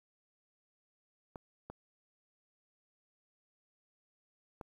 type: clicks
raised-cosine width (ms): 1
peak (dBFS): -30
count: 3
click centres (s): 1.358 / 1.7 / 4.612
effects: 10-bit